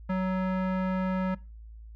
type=tone with low-pass filter; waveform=square; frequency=186.7 Hz; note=F#3; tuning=16 cents sharp; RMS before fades=-28 dBFS; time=0.09-1.35 s; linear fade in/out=10 ms; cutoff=1600 Hz; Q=1.3; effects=noise-tail reverb RT60 0.3 s tail -22 dB re dry + added 55 Hz sine -43 dBFS peak until 1.95 s